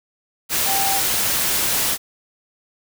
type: tone in noise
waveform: sine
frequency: 784 Hz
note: G5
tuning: in tune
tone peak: -22 dBFS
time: 0.65-1.02 s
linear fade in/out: 50 ms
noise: white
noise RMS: -20 dBFS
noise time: 0.49-1.98 s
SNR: -5 dB
effects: none